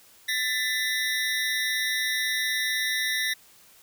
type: ring-modulated tone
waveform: 25% pulse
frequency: 1889 Hz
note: A#6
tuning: 22 cents sharp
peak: -18 dBFS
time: 0.28-3.34 s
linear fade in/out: 10 ms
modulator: 118 Hz
effects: white hiss -55 dBFS RMS until 3.82 s